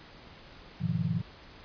sine chord, F half-diminished seventh, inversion first, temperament equal, 103.83 / 123.47 / 155.56 / 174.61 Hz, Ab2 / Cb3 / Eb3 / F3, 0 / 0 / 0 / 0 cents, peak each -35 / -34 / -32 / -31 dBFS, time 0.8-1.22 s, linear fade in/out 20 ms, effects pink hiss -51 dBFS RMS until 1.64 s + resampled to 11025 Hz

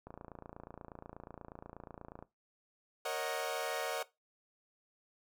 click train, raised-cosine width 1 ms, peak -33 dBFS, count 62, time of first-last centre 0.07-2.225 s, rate 28.3 Hz
sawtooth chord, D# minor seventh, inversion second, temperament equal with one note detuned, 466.2 / 548.9 / 622.3 / 740 Hz, A#4 / C#5 / D#5 / F#5, 0 / -17 / 0 / 0 cents, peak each -37 dBFS, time 3.05-4.03 s, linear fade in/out 5 ms
effects noise-tail reverb RT60 0.2 s tail -18 dB re dry

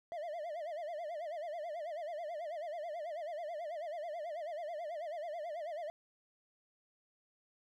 triangle tone with vibrato, 643 Hz, E5, 43 cents flat, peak -37 dBFS, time 0.12-5.9 s, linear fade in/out 0 ms, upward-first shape sine, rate 9.2 Hz, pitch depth 160 cents each way, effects none

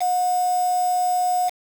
sine tone with quantisation, 724 Hz, F#5, 38 cents flat, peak -18 dBFS, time 0-1.5 s, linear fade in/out 20 ms, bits 5, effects none

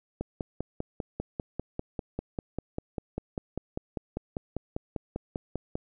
click train, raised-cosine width 2 ms, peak -18 dBFS, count 29, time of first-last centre 0.21-5.755 s, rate 5.05 Hz, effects none

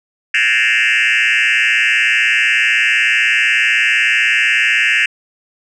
sine tone with frequency modulation, 2217 Hz, C#7, in tune, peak -8 dBFS, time 0.34-5.06 s, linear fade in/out 5 ms, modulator 116 Hz, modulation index 5.2, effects tanh soft clip ceiling -9 dBFS

